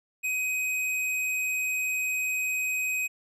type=tone; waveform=square; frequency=2517 Hz; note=D#7; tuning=19 cents sharp; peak=-27 dBFS; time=0.23-3.08 s; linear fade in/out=20 ms; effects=resampled to 32000 Hz